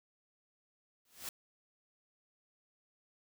white noise with exponential growth, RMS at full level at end -38 dBFS, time 1.05-1.29 s, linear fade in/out 2 ms, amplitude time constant 52 ms, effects none

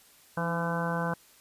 harmonic tone with a mistuned harmonic, 169 Hz, E3, 43 cents sharp, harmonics 1 / 2 / 3 / 4 / 5 / 6 / 7 / 8 / 9, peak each -31 / -43 / -35 / -38 / -38 / -36 / -41 / -43 / -36 dBFS, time 0.37-1.14 s, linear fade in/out 5 ms, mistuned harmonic 2, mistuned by -86 cents, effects white hiss -58 dBFS RMS until 1.4 s + resampled to 32000 Hz

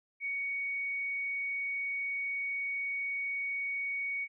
sine tone, 2236 Hz, C#7, 14 cents sharp, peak -32 dBFS, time 0.2-4.28 s, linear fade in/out 50 ms, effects none

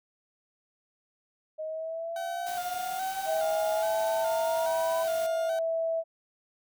sine exponential sweep, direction up, 622.3 to 1000 Hz, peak -32 dBFS, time 1.58-5.04 s, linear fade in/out 20 ms
30% pulse tone with vibrato, 734 Hz, F#5, 14 cents flat, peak -34 dBFS, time 2.16-5.59 s, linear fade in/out 2 ms, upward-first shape square, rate 1.2 Hz, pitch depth 65 cents each way
white noise, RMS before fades -43 dBFS, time 2.46-5.27 s, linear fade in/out 10 ms
sine tone with pitch glide, 643 to 655.8 Hz, E5 to E5, -43 to -9 cents, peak -26 dBFS, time 3.25-6.04 s, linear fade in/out 50 ms, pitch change +34 cents, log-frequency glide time 3.74-3.82 s
effects none

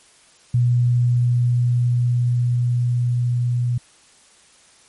sine tone with level ramp, 121.8 Hz, B2, 24 cents flat, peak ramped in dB -13 to -17 dBFS, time 0.54-3.78 s, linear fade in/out 5 ms, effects white hiss -52 dBFS RMS until 4.88 s + MP3 48 kbps

